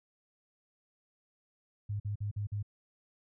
sine tone bursts, 103.1 Hz, G#2, 12 cents flat, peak -32 dBFS, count 5, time 1.89-2.628 s, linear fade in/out 10 ms, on 110 ms, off 47 ms, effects none

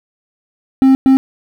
triangle tone bursts at uneven times, 265.7 Hz, C4, 27 cents sharp, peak -3 dBFS, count 2, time 0.82-0.95 / 1.06-1.17 s, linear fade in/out 0 ms, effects 7-bit

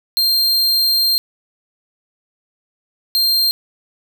45% pulse tone bursts at uneven times, 4186 Hz, C8, in tune, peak -12 dBFS, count 2, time 0.17-1.18 / 3.15-3.51 s, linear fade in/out 0 ms, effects none

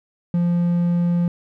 triangle tone, 173.5 Hz, F3, 11 cents flat, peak -14 dBFS, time 0.34-1.28 s, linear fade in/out 2 ms, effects none

